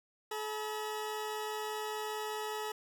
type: tone pair together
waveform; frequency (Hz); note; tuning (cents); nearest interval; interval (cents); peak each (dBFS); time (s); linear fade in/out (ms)
20% pulse; 428.5 / 961.9; A4 / B5; -46 / -46; octave + major second; 1400; -32 / -39; 0.31-2.72; 5
effects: none